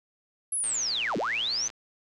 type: linear two-way sweep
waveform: sine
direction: down then up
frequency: 11175 to 155.56 to 6310 Hz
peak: -26 dBFS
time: 0.52-1.68 s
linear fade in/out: 5 ms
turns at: 1.17 s
type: click train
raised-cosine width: 0.2 ms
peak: -25 dBFS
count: 122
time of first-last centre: 0.64-1.701 s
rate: 114 Hz
effects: none